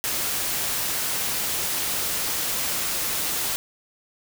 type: noise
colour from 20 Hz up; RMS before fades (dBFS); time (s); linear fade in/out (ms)
white; -26; 0.04-3.56; 0
effects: none